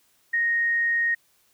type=tone; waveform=sine; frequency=1864.7 Hz; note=A#6; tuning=in tune; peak=-20 dBFS; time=0.33-1.15 s; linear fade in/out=10 ms; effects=white hiss -64 dBFS RMS until 1.53 s